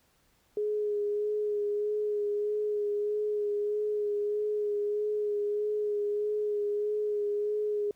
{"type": "tone with vibrato", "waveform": "sine", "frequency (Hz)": 417.1, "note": "G#4", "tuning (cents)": 7, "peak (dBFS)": -27, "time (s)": [0.57, 7.91], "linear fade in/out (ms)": 2, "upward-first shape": "sine", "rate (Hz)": 1.6, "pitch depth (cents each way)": 20, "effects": ["pink hiss -68 dBFS RMS until 7.95 s"]}